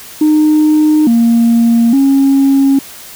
sine tone with pitch steps, 306.2 / 232.4 / 273.6 Hz, D#4 / A#3 / C#4, -28 / -5 / -23 cents, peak -4 dBFS, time 0.21-2.79 s, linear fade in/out 5 ms, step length 860 ms, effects tanh soft clip ceiling -3 dBFS + white hiss -32 dBFS RMS until 3.15 s

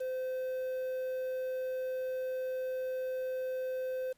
triangle tone with quantisation, 515 Hz, C5, 28 cents flat, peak -31 dBFS, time 0-4.13 s, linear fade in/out 10 ms, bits 9, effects pink hiss -71 dBFS RMS until 4.17 s + resampled to 32000 Hz

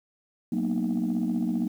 sine chord, B major seventh, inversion second, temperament just, 185.21 / 231.5 / 246.9 / 308.7 Hz, F#3 / A#3 / B3 / D#4, +2 / -12 / 0 / -14 cents, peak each -29 / -26 / -30 / -30 dBFS, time 0.52-1.68 s, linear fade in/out 5 ms, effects tanh soft clip ceiling -19 dBFS + 9-bit

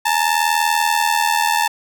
sawtooth ring-modulated tone, 885 Hz, A5, 10 cents sharp, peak -8 dBFS, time 0.05-1.68 s, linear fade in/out 10 ms, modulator 40.2 Hz, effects none

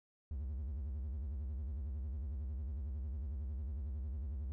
triangle tone with vibrato, 69.3 Hz, C#2, in tune, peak -36 dBFS, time 0.31-4.52 s, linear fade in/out 0 ms, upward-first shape sine, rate 11 Hz, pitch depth 230 cents each way, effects none

